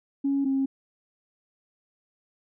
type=tone pair in turn; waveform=sine; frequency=277.2 / 270.1 Hz; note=C#4 / C#4; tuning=0 / -45 cents; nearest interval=unison; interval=45 cents; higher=first; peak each=-21 dBFS; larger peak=neither; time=0.24-0.45 / 0.45-0.66 s; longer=neither; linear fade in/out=10 ms; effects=tanh soft clip ceiling -17 dBFS